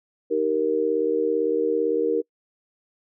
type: chord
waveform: sine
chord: Eb major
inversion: none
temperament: just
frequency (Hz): 311.1 / 388.9 / 466.7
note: Eb4 / G4 / Bb4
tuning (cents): 0 / -14 / +2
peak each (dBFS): -27 / -26 / -21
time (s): 0.3-2.22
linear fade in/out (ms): 20
effects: noise-tail reverb RT60 0.1 s tail -25 dB re dry